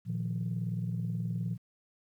sine chord, Bb suspended fourth, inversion none, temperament equal, 116.54 / 155.56 / 174.61 Hz, Bb2 / Eb3 / F3, 0 / 0 / 0 cents, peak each -33 / -38 / -34 dBFS, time 0.05-1.58 s, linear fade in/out 50 ms, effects tanh soft clip ceiling -24 dBFS + 11-bit

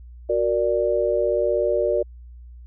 sine chord, Gb augmented, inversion none, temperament equal, 370 / 466.2 / 587.3 Hz, Gb4 / Bb4 / D5, 0 / 0 / 0 cents, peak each -24 / -23 / -21 dBFS, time 0.29-2.03 s, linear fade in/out 10 ms, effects added 60 Hz sine -39 dBFS peak until 2.66 s

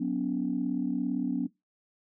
sine chord, F# suspended fourth, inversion none, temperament equal with one note detuned, 185 / 246.9 / 284.5 Hz, F#3 / B3 / C#4, 0 / 0 / +45 cents, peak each -33 / -30 / -30 dBFS, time 0-1.47 s, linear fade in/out 10 ms, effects noise-tail reverb RT60 0.2 s tail -21 dB re dry + tanh soft clip ceiling -18 dBFS

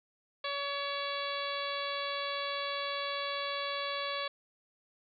harmonic tone with a mistuned harmonic, 565 Hz, C#5, 33 cents sharp, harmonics 1 / 2 / 3 / 4 / 5 / 6 / 7 / 8, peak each -39 / -38 / -43 / -43 / -45 / -41 / -44 / -46 dBFS, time 0.44-4.28 s, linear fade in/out 5 ms, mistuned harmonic 5, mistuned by -49 cents, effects none

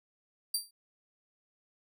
20% pulse tone with exponential decay, 4699 Hz, D8, in tune, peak -20 dBFS, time 0.54-0.71 s, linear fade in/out 5 ms, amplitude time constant 36 ms, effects none

